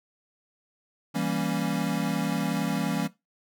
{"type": "chord", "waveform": "square", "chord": "E diminished seventh", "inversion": "none", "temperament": "equal", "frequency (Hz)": [164.81, 196, 233.1, 277.2], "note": ["E3", "G3", "Bb3", "Db4"], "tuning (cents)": [0, 0, 0, 0], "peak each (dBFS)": -32, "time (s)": [1.14, 3.08], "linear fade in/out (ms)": 20, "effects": ["noise-tail reverb RT60 0.2 s tail -17 dB re dry"]}